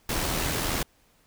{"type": "noise with amplitude modulation", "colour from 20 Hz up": "pink", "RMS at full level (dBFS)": -26, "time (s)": [0.09, 0.83], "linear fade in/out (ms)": 5, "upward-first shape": "sine", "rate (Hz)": 81.5, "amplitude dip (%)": 40, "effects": ["pink hiss -63 dBFS RMS until 1.26 s"]}